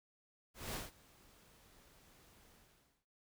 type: noise with ADSR envelope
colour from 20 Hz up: pink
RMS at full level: -41 dBFS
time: 0.54-3.06 s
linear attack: 200 ms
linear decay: 170 ms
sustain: -24 dB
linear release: 550 ms
effects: none